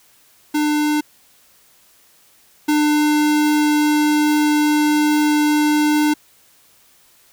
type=tone pair in turn; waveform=square; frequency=299.8 / 299.8 Hz; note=D4 / D4; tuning=+36 / +36 cents; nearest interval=unison; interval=0 cents; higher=neither; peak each=-16 / -14 dBFS; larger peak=second; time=0.54-1.01 / 2.68-6.14 s; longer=second; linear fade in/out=10 ms; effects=white hiss -53 dBFS RMS until 7.32 s